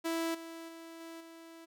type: tone with level steps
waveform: sawtooth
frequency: 329.6 Hz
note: E4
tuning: in tune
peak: -28 / -40 / -43 / -41 / -46 dBFS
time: 0.04-1.66 s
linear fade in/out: 20 ms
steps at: 0.34 / 0.68 / 1 / 1.2 s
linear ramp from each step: 10 ms
effects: none